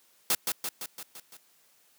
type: noise with echo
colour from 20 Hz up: white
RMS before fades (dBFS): -25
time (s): 0.3-0.35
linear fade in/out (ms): 2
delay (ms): 170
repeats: 6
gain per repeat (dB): -4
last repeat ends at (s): 1.37
effects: white hiss -64 dBFS RMS until 1.98 s + high-pass 150 Hz 12 dB/octave